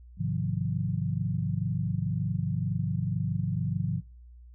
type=chord; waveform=sine; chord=F minor seventh; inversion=first; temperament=equal with one note detuned; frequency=103.83 / 130.81 / 155.56 / 177.56 Hz; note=Ab2 / C3 / Eb3 / F3; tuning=0 / 0 / 0 / +29 cents; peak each=-32 dBFS; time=0.17-4.02 s; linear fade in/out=50 ms; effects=noise-tail reverb RT60 0.4 s tail -26 dB re dry + added 60 Hz sine -47 dBFS peak until 4.54 s